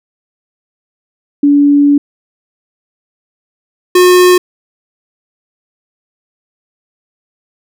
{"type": "tone pair in turn", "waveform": ["sine", "square"], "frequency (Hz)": [286.9, 361.5], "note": ["D4", "F#4"], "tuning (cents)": [-40, -40], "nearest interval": "major third", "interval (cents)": 400, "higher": "second", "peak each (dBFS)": -4, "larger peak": "neither", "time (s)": [[1.43, 1.98], [3.95, 4.38]], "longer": "first", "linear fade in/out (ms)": 5, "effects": []}